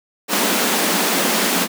pink high-pass noise, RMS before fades -18 dBFS, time 0.28-1.68 s, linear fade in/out 50 ms, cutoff 180 Hz, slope 96 dB/octave, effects none

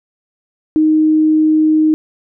sine tone, 311.1 Hz, D#4, in tune, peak -8 dBFS, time 0.76-1.94 s, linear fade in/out 0 ms, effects none

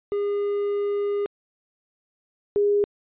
triangle / sine tone pair in turn, 407.2 / 409.2 Hz, G#4 / G#4, -34 / -26 cents, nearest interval unison, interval 8 cents, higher second, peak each -20 / -17 dBFS, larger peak second, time 0.12-1.26 / 2.56-2.84 s, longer first, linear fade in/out 0 ms, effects resampled to 8000 Hz

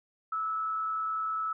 sine tone with frequency modulation, 1303 Hz, E6, 20 cents flat, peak -29 dBFS, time 0.32-1.53 s, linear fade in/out 5 ms, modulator 124 Hz, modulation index 0.27, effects none

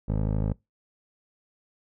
15% pulse tone with low-pass filter, 52.8 Hz, G#1, 29 cents sharp, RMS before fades -26 dBFS, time 0.08-0.53 s, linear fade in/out 10 ms, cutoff 560 Hz, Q 0.63, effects noise-tail reverb RT60 0.2 s tail -24 dB re dry

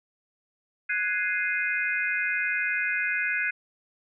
sine chord, Ab dominant seventh, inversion third, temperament equal, 1480 / 1661.2 / 2093 / 2489 Hz, Gb6 / Ab6 / C7 / Eb7, 0 / 0 / 0 / 0 cents, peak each -30 dBFS, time 0.89-3.51 s, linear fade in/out 10 ms, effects none

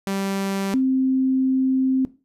sawtooth / sine tone pair in turn, 195.5 / 262.2 Hz, G3 / C4, -4 / +4 cents, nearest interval perfect fourth, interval 508 cents, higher second, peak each -19 / -16 dBFS, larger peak second, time 0.07-0.74 / 0.74-2.05 s, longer second, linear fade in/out 0 ms, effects noise-tail reverb RT60 0.3 s tail -17 dB re dry + resampled to 32000 Hz

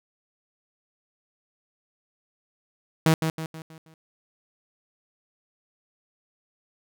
sawtooth tone with echo, 160 Hz, D#3, 49 cents sharp, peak -12 dBFS, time 3.06-3.14 s, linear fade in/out 2 ms, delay 160 ms, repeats 5, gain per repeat -7 dB, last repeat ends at 3.94 s, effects none

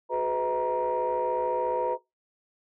sine tone cluster, 370.8 / 427.8 / 502 / 637 / 942 Hz, F#4 / A4 / B4 / D#5 / A#5, +4 / -49 / +28 / +41 / +18 cents, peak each -33 / -35 / -27 / -34 / -27 dBFS, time 0.09-1.98 s, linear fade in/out 50 ms, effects noise-tail reverb RT60 0.2 s tail -20 dB re dry + tanh soft clip ceiling -18 dBFS

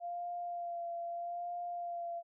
sine tone with vibrato, 693 Hz, F5, 14 cents flat, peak -37 dBFS, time 0-2.23 s, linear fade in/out 50 ms, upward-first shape sine, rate 0.79 Hz, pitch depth 21 cents each way, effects none

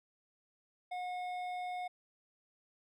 sine tone with hard clipping, 724 Hz, F#5, 38 cents flat, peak -39 dBFS, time 0.91-1.88 s, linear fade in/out 10 ms, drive 9 dB, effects none

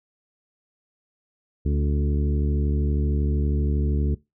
harmonic tone with a mistuned harmonic, 72.7 Hz, D2, 17 cents flat, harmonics 1 / 2 / 3 / 4 / 5 / 6, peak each -21 / -27 / -31 / -33 / -35 / -37 dBFS, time 1.65-4.15 s, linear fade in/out 10 ms, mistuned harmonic 4, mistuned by -23 cents, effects noise-tail reverb RT60 0.2 s tail -20 dB re dry

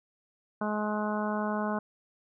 harmonic tone, 211.2 Hz, G#3, 29 cents sharp, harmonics 1 / 2 / 3 / 4 / 5 / 6 / 7, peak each -31 / -38 / -35 / -37 / -37 / -41 / -40 dBFS, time 0.61-1.79 s, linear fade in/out 5 ms, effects none

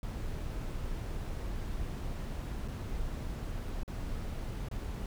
brown noise with dropouts, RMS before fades -37 dBFS, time 0.03-5.06 s, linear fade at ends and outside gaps 1 ms, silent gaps 2.679-2.683 / 3.833-3.878 / 4.686-4.713 s, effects none

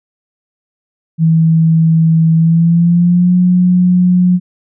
sine tone with pitch glide, 162.3 to 180.08 Hz, E3 to F#3, -27 to -47 cents, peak -6 dBFS, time 1.18-4.4 s, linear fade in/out 50 ms, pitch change +180 cents, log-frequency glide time 2.35-3.35 s, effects none

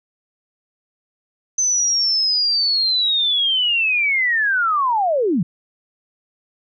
sine linear sweep, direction down, 6170 to 146.83 Hz, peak -15 dBFS, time 1.58-5.43 s, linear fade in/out 5 ms, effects none

